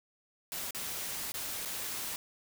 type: noise with dropouts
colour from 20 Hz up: white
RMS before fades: -38 dBFS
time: 0.52-2.16 s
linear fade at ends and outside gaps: 1 ms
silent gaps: 0.708-0.747 / 1.32-1.341 / 1.651-1.656 s
effects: none